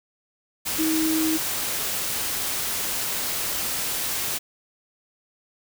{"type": "tone in noise", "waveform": "sine", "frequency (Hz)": 317.6, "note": "D#4", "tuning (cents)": 36, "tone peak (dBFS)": -21, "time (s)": [0.78, 1.38], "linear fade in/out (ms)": 20, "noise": "white", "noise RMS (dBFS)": -27, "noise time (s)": [0.65, 4.39], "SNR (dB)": 3, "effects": []}